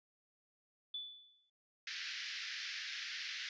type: tone with exponential decay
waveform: sine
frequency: 3475 Hz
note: A7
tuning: 22 cents flat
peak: -38 dBFS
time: 0.94-1.5 s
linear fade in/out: 5 ms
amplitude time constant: 120 ms
type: band-pass noise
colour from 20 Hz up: pink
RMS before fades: -44 dBFS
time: 1.87-3.49 s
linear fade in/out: 2 ms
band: 1600 to 5600 Hz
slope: 48 dB/octave
effects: resampled to 16000 Hz